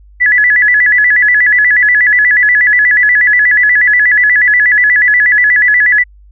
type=tone with vibrato; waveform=sine; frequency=1830 Hz; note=A#6; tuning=32 cents flat; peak=-5 dBFS; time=0.2-6.04 s; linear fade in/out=20 ms; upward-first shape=square; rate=8.3 Hz; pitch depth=130 cents each way; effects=added 50 Hz sine -37 dBFS peak until 6.31 s